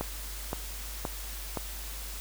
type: click train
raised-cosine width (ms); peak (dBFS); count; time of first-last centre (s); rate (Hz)
1; -17; 4; 0.01-1.573; 1.92
effects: added 50 Hz sine -39 dBFS peak until 2.2 s + white hiss -42 dBFS RMS until 2.2 s